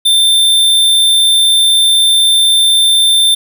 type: tone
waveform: square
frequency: 3572 Hz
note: A7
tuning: 25 cents sharp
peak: -7 dBFS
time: 0.05-3.35 s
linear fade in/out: 10 ms
effects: none